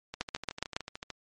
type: two click trains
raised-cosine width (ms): 0.2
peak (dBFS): -13 / -21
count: 5 / 14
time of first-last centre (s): 0.21-0.765 / 0.14-1.103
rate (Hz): 7.21 / 13.5
effects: MP3 48 kbps